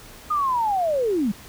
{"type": "linear sweep", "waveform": "sine", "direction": "down", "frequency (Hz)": [1244.5, 185], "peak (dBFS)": -19, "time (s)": [0.3, 1.32], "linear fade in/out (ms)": 10, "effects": ["pink hiss -44 dBFS RMS until 1.48 s"]}